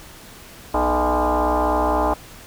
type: tone with frequency modulation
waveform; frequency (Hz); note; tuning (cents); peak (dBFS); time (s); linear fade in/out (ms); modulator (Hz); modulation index
sine; 123.47; B2; 0; -16; 0.74-2.14; 5; 183; 5.5
effects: pink hiss -42 dBFS RMS until 2.46 s